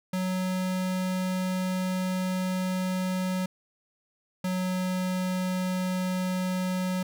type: tone pair in turn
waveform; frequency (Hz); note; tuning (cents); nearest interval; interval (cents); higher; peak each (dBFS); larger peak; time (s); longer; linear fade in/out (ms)
square; 185 / 184.18; F#3 / F#3; 0 / -8; unison; 8; first; -27 / -27; neither; 0.13-3.46 / 4.44-7.03; first; 5
effects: none